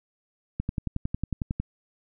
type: click train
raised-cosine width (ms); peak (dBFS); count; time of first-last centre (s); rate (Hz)
5; -15; 12; 0.6-1.6; 11
effects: none